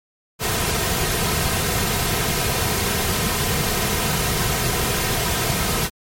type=noise with comb filter; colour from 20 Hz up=pink; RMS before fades=-21 dBFS; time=0.39-5.9 s; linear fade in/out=50 ms; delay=3.5 ms; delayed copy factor=-0.55; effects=MP3 64 kbps